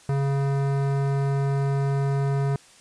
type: tone with hard clipping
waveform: sine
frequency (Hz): 138.59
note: C#3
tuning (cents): 0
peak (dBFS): -23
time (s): 0.09-2.56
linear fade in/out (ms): 2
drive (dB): 17
effects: white hiss -52 dBFS RMS until 2.8 s + resampled to 22050 Hz